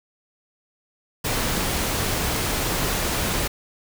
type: noise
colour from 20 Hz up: pink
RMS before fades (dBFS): -24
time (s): 1.24-3.48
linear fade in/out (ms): 10
effects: none